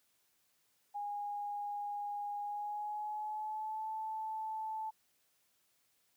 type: tone with pitch glide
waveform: sine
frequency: 821 to 874.9 Hz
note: G#5 to A5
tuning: -20 to -10 cents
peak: -37 dBFS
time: 0.94-4.91 s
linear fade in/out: 20 ms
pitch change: +110 cents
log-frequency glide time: 2.41-3.89 s
effects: white hiss -75 dBFS RMS until 6.16 s + high-pass 60 Hz 12 dB/octave